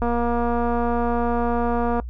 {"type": "click train", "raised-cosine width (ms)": 1, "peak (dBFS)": -11, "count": 470, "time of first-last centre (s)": [0.02, 1.999], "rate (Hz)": 237, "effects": ["noise-tail reverb RT60 0.1 s tail -22 dB re dry", "added 60 Hz sine -29 dBFS peak until 2.09 s"]}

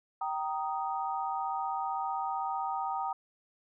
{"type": "chord", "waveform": "sine", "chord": "Eb major", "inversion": "first", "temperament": "just", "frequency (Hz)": [777.8, 933.4, 1244.5], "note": ["G5", "Bb5", "Eb6"], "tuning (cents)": [-14, 2, 0], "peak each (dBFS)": [-34, -35, -37], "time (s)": [0.21, 3.13], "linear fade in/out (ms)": 5, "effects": []}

